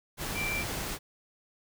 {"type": "tone in noise", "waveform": "sine", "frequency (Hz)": 2349, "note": "D7", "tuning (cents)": 0, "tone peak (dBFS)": -31, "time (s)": [0.34, 0.65], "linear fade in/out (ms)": 50, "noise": "pink", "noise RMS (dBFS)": -35, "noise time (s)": [0.17, 0.99], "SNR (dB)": 1, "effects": []}